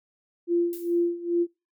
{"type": "tone with tremolo", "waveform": "sine", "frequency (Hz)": 344.7, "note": "F4", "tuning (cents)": -23, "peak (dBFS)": -19, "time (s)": [0.47, 1.47], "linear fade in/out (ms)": 50, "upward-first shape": "sine", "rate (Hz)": 2.4, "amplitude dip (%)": 85}
{"type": "noise with exponential decay", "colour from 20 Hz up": "violet", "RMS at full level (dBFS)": -38, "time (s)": [0.73, 1.09], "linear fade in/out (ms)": 0, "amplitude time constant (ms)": 77}
{"effects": ["noise-tail reverb RT60 0.3 s tail -26 dB re dry", "Opus 48 kbps"]}